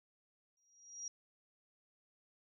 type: tone with exponential growth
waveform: sine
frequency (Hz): 5710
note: F8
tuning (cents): +37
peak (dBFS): -39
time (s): 0.57-1.08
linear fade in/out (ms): 2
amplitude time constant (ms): 110
effects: none